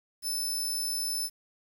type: tone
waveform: 20% pulse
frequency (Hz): 5274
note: E8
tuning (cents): 0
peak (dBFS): -24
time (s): 0.22-1.3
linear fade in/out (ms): 50
effects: 9-bit